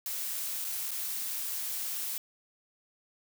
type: noise with dropouts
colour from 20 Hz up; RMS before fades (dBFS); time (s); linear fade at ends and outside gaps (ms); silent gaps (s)
blue; -35; 0.06-2.18; 1; 0.644-0.648 / 0.909-0.915
effects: none